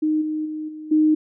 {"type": "tone with level steps", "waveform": "sine", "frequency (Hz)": 308.9, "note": "D#4", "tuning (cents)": -12, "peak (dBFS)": [-17, -22, -26, -32, -13], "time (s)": [0.02, 1.15], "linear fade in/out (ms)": 10, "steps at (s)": [0.21, 0.45, 0.68, 0.91], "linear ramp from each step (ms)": 10, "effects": []}